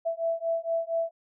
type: beating tone pair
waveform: sine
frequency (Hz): 661 / 665.3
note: E5 / E5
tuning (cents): +5 / +16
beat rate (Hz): 4.3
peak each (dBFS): -29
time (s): 0.05-1.11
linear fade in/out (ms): 20
effects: none